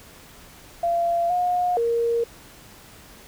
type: tone with pitch steps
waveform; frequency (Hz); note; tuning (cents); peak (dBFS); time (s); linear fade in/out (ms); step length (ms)
sine; 685 / 717 / 466.8; F5 / F5 / A#4; -34 / +45 / +2; -19; 0.83-2.24; 5; 470
effects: pink hiss -47 dBFS RMS until 3.27 s